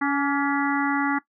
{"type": "harmonic tone with a mistuned harmonic", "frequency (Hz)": 281.3, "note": "C#4", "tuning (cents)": 26, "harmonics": [1, 3, 4, 5, 6, 7], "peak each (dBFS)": [-23, -28, -29, -30, -31, -31], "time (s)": [0.01, 1.19], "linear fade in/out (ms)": 10, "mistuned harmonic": 4, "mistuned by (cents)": 41, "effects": ["noise-tail reverb RT60 0.1 s tail -18 dB re dry"]}